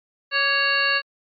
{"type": "harmonic tone with a mistuned harmonic", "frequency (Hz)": 554.4, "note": "C#5", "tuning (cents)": 0, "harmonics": [1, 2, 3, 4, 5, 7, 8], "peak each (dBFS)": [-31, -27, -21, -32, -23, -32, -26], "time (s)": [0.31, 1.02], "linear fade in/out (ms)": 50, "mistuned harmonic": 2, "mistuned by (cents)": 64, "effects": ["MP3 64 kbps"]}